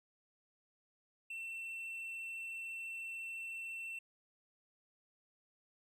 triangle tone, 2693 Hz, E7, 36 cents sharp, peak -40 dBFS, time 1.3-3.99 s, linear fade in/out 5 ms, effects none

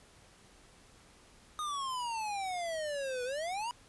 square exponential two-way sweep, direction down then up, 1244.5 to 486.6 to 987 Hz, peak -35 dBFS, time 1.59-3.71 s, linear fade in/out 0 ms, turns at 3.24 s, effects pink hiss -60 dBFS RMS until 3.88 s + resampled to 24000 Hz

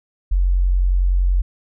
sine tone, 45.37 Hz, F#1, 33 cents flat, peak -13 dBFS, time 0.31-1.42 s, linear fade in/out 10 ms, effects none

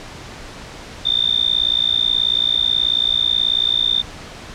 sine tone with amplitude modulation, 3600 Hz, A7, 39 cents sharp, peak -10 dBFS, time 1.05-4.02 s, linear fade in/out 10 ms, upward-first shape sine, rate 58.4 Hz, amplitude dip 95%, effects pink hiss -35 dBFS RMS until 4.54 s + low-pass 6000 Hz 12 dB/octave

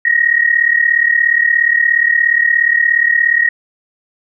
sine tone pair together, 1864.7 / 1901.7 Hz, A#6 / A#6, 0 / +34 cents, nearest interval unison, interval 34 cents, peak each -12 dBFS, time 0.05-3.49 s, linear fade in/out 5 ms, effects none

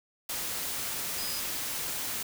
sine tone in noise, 4978 Hz, D#8, in tune, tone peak -37 dBFS, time 1.18-1.4 s, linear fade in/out 5 ms, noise white, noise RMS -34 dBFS, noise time 0.29-2.23 s, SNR -6 dB, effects none

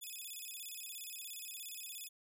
5% pulse tone with vibrato, 2960 Hz, F#7, in tune, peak -37 dBFS, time 0.01-2.09 s, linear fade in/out 20 ms, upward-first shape square, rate 17 Hz, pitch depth 270 cents each way, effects none

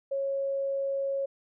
sine tone, 549 Hz, C#5, 17 cents flat, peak -27 dBFS, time 0.11-1.26 s, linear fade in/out 10 ms, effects none

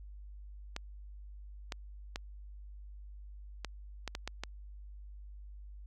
clicks, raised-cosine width 0.2 ms, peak -20 dBFS, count 8, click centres 0.764 / 1.722 / 2.159 / 3.647 / 4.077 / 4.151 / 4.276 / 4.436 s, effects added 50 Hz sine -46 dBFS peak until 5.86 s

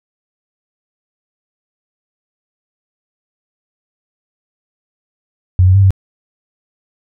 sine tone with pitch steps, 91.4 / 93.1 / 98.5 / 95.9 Hz, F#2 / F#2 / G2 / G2, -21 / +11 / +9 / -37 cents, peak -5 dBFS, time 5.59-5.906 s, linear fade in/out 0 ms, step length 79 ms, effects none

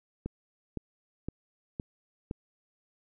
click train, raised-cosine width 3 ms, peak -21 dBFS, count 5, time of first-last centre 0.26-2.311 s, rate 1.95 Hz, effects none

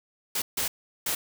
white noise bursts at uneven times, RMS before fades -28 dBFS, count 3, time 0.35-0.42 / 0.57-0.68 / 1.06-1.15 s, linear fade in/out 5 ms, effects none

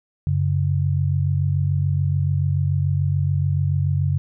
sine tone pair together, 94.2 / 141.14 Hz, F#2 / C#3, +32 / +32 cents, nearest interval perfect fifth, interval 700 cents, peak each -20 dBFS, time 0.27-4.18 s, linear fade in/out 0 ms, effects none

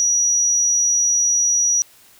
sine tone, 5810 Hz, F#8, 32 cents flat, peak -14 dBFS, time 0-1.82 s, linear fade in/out 0 ms, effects white hiss -50 dBFS RMS until 2.19 s

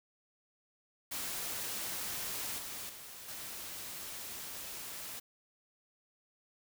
white noise with level steps, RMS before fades -39 / -43 / -49 / -44 dBFS, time 1.11-5.2 s, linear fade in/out 10 ms, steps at 2.58 / 2.89 / 3.28 s, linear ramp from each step 5 ms, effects none

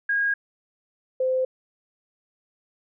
sine tone pair in turn, 1634 / 516.6 Hz, G#6 / C5, -29 / -22 cents, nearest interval octave + minor sixth, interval 1993 cents, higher first, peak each -20 dBFS, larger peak neither, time 0.09-0.34 / 1.2-1.45 s, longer neither, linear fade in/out 5 ms, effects none

